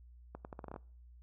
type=accelerating click train; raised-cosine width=1 ms; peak=-30 dBFS; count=9; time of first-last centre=0.35-0.762 s; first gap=99 ms; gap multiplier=0.8; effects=noise-tail reverb RT60 0.5 s tail -24 dB re dry + added 60 Hz sine -54 dBFS peak until 1.22 s